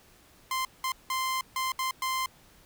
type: tone bursts at uneven times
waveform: sawtooth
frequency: 1043 Hz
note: C6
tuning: 6 cents flat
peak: -24 dBFS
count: 6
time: 0.51-0.65 / 0.84-0.92 / 1.1-1.41 / 1.56-1.72 / 1.79-1.91 / 2.02-2.26 s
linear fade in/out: 2 ms
effects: pink hiss -58 dBFS RMS until 2.65 s